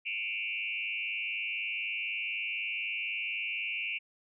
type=tone with frequency modulation; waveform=sine; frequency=2550 Hz; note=D#7; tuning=42 cents sharp; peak=-32 dBFS; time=0.05-3.99 s; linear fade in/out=20 ms; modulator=104 Hz; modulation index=2.8; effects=none